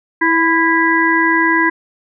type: harmonic tone with a mistuned harmonic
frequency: 328.1 Hz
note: E4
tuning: 8 cents flat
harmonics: 1 / 3 / 5 / 6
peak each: -16 / -16 / -16 / -16 dBFS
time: 0.21-1.7 s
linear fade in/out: 10 ms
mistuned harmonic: 3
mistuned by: +21 cents
effects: none